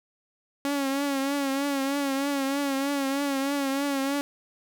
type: tone with vibrato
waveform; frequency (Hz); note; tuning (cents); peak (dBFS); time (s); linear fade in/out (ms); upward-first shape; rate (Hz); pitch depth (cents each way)
sawtooth; 277.2; C#4; 0; -21; 0.65-4.21; 0; triangle; 3.2; 63
effects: none